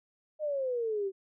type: exponential sweep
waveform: sine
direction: down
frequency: 622.3 to 378.6 Hz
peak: -29 dBFS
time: 0.39-1.12 s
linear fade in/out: 50 ms
effects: none